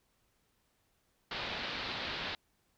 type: low-pass noise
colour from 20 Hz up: white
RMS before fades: -39 dBFS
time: 1.31-2.35 s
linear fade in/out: 2 ms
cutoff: 4400 Hz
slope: 48 dB/octave
effects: pink hiss -75 dBFS RMS until 2.77 s